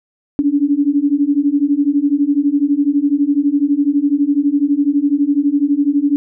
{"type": "beating tone pair", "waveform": "sine", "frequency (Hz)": [279.9, 291.9], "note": ["C#4", "D4"], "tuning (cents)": [17, -10], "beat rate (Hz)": 12, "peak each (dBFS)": [-15, -14], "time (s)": [0.39, 6.16], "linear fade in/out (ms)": 0, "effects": []}